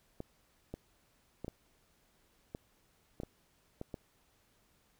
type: clicks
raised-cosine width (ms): 2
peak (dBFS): -27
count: 9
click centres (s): 0.204 / 0.74 / 1.446 / 1.481 / 2.549 / 3.201 / 3.234 / 3.814 / 3.942
effects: pink hiss -71 dBFS RMS until 4.99 s